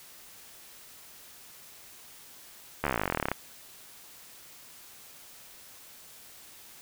slowing click train, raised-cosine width 0.5 ms, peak -12 dBFS, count 24, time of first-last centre 2.84-3.316 s, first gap 13 ms, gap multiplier 1.04, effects white hiss -51 dBFS RMS until 6.81 s

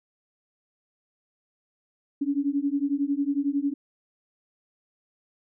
sine beating tone pair, 277.2 / 288.2 Hz, C#4 / D4, 0 / -33 cents, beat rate 11 Hz, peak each -26 dBFS, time 2.21-3.74 s, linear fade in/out 10 ms, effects none

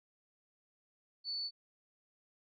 sine tone, 4472 Hz, C#8, 14 cents sharp, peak -36 dBFS, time 1.24-1.51 s, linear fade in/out 50 ms, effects none

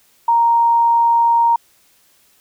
sine tone, 932.3 Hz, A#5, in tune, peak -10 dBFS, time 0.28-1.56 s, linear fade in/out 5 ms, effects white hiss -55 dBFS RMS until 2.4 s

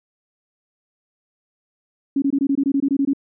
sine tone bursts, 276.8 Hz, C#4, 2 cents flat, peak -15 dBFS, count 12, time 2.16-3.134 s, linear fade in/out 5 ms, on 61 ms, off 22 ms, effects none

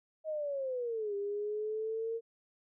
sine linear two-way sweep, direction down then up, 636 to 400.2 to 460.2 Hz, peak -33 dBFS, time 0.24-2.21 s, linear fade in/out 50 ms, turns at 1.15 s, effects none

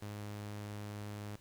sawtooth tone, 103.83 Hz, G#2, in tune, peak -38 dBFS, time 0.02-1.36 s, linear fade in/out 5 ms, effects pink hiss -64 dBFS RMS until 1.4 s

